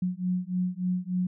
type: beating tone pair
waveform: sine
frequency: 180 / 183.4 Hz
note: F#3 / F#3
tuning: -47 / -15 cents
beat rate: 3.4 Hz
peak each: -29 dBFS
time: 0.02-1.27 s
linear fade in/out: 5 ms
effects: none